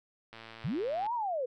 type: click train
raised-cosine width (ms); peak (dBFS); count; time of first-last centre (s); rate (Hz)
0.3; -31; 84; 0.33-1.065; 113
type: linear two-way sweep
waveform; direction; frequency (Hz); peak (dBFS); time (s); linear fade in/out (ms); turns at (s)
sine; up then down; 103.83 to 987.8 to 473.6; -30; 0.64-1.46; 10; 1.14
effects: none